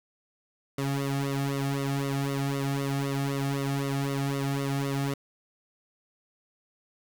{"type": "tone with flanger", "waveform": "sawtooth", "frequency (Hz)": 138.59, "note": "C#3", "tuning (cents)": 0, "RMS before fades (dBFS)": -29, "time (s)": [0.78, 5.14], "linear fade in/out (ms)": 5, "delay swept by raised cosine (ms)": [1.2, 2.04], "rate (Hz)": 3.9, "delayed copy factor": -1, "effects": ["8-bit"]}